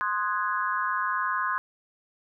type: chord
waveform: sine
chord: Ab dominant seventh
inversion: first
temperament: equal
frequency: 1046.5 / 1244.5 / 1480 / 1661.2 Hz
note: C6 / Eb6 / Gb6 / Ab6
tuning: 0 / 0 / 0 / 0 cents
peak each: -28 / -31 / -32 / -32 dBFS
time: 0.01-1.58 s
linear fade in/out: 0 ms
effects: none